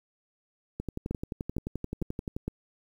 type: two click trains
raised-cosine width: 3 ms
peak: -20 / -18 dBFS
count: 19 / 4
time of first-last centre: 0.8-2.365 / 1.11-2.48 s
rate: 11.5 / 2.19 Hz
effects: 9-bit